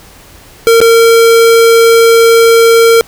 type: tone with dropouts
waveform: square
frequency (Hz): 458.9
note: A#4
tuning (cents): -27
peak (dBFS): -3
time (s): 0.67-3.01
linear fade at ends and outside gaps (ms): 0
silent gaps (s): 0.804-0.814
effects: pink hiss -37 dBFS RMS until 3.07 s